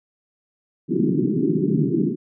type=band-pass noise; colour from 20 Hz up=white; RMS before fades=-20 dBFS; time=0.88-2.16 s; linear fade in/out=50 ms; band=130 to 390 Hz; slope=96 dB/octave; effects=none